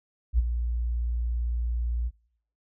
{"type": "tone with ADSR envelope", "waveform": "sine", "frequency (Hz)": 58.9, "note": "A#1", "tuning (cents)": 19, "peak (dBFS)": -16, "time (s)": [0.33, 2.11], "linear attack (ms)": 56, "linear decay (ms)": 25, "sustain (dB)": -9, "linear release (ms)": 43, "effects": ["noise-tail reverb RT60 0.7 s tail -24 dB re dry"]}